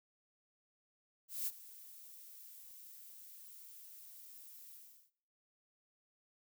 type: noise with ADSR envelope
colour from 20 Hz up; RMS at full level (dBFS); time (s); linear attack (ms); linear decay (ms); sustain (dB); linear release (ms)
violet; -37; 1.28-5.11; 190; 37; -18; 370
effects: noise-tail reverb RT60 0.6 s tail -19 dB re dry